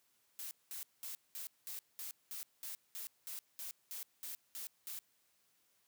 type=noise bursts; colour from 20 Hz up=blue; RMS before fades=-45 dBFS; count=15; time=0.39-4.99 s; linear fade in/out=0 ms; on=120 ms; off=200 ms; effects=white hiss -75 dBFS RMS until 5.87 s + high-pass 80 Hz 12 dB/octave